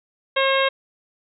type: harmonic tone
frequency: 539 Hz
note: C#5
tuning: 49 cents flat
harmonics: 1 / 2 / 3 / 4 / 5 / 6 / 7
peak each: -20 / -23 / -25 / -26 / -27 / -28 / -28 dBFS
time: 0.36-0.69 s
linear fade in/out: 10 ms
effects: none